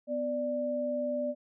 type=tone pair together; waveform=sine; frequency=250.1 / 589 Hz; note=B3 / D5; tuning=+22 / +5 cents; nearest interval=octave + minor third; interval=1483 cents; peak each=-35 / -30 dBFS; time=0.07-1.35 s; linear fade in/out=50 ms; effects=none